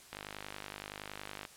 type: click train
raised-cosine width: 0.3 ms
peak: -25 dBFS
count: 68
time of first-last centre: 0.13-1.451 s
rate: 50.7 Hz
effects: white hiss -56 dBFS RMS until 1.56 s + low-pass 11000 Hz 12 dB/octave